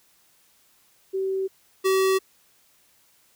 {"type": "tone pair in turn", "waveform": ["sine", "square"], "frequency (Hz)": [383.5, 381.8], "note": ["G4", "G4"], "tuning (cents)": [-38, -46], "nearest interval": "unison", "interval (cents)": 8, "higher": "first", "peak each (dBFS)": [-23, -19], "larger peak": "second", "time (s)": [[1.13, 1.48], [1.84, 2.19]], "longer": "neither", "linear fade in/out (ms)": 20, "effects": ["white hiss -61 dBFS RMS until 3.35 s"]}